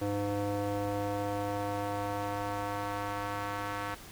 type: tone with band-pass filter sweep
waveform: square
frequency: 101.7 Hz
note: G#2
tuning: 36 cents flat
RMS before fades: -34 dBFS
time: 0.01-3.95 s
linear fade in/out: 10 ms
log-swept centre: 460 to 1300 Hz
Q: 1.3
effects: pink hiss -49 dBFS RMS until 4.11 s